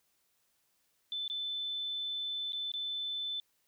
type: tone with dropouts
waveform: sine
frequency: 3520 Hz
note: A7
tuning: in tune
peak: -34 dBFS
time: 1.12-3.4 s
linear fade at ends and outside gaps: 1 ms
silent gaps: 1.279-1.299 / 2.522-2.531 / 2.718-2.738 s
effects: white hiss -75 dBFS RMS until 3.67 s